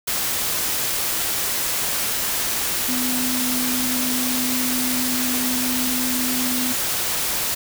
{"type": "tone in noise", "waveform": "sine", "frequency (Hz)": 251.6, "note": "B3", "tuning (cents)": 32, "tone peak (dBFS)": -24, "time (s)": [2.88, 6.73], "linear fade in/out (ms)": 10, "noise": "white", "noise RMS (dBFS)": -23, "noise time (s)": [0.07, 7.55], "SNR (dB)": -4, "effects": []}